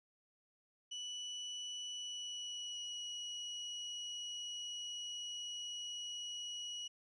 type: tone with pitch glide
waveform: 35% pulse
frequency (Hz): 2960 to 2916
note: F#7 to F#7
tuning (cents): 0 to -26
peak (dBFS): -40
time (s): 0.91-6.88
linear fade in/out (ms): 10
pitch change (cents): -26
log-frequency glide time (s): 1.93-3.03
effects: resampled to 24000 Hz